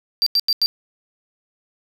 triangle tone bursts, 4699 Hz, D8, in tune, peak -13 dBFS, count 4, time 0.22-0.66 s, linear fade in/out 0 ms, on 44 ms, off 88 ms, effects none

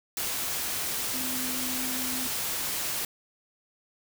sine tone in noise, 255.2 Hz, C4, 43 cents flat, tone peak -36 dBFS, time 1.14-2.27 s, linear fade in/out 2 ms, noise white, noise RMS -31 dBFS, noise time 0.17-3.05 s, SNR -8 dB, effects none

